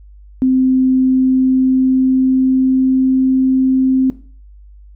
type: tone with pitch glide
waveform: sine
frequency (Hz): 259.6 to 261.7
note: C4 to C4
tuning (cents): -13 to 0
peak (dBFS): -9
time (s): 0.42-4.1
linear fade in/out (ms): 0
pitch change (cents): +13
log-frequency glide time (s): 0.93-3.32
effects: noise-tail reverb RT60 0.4 s tail -17 dB re dry + added 50 Hz sine -37 dBFS peak until 4.95 s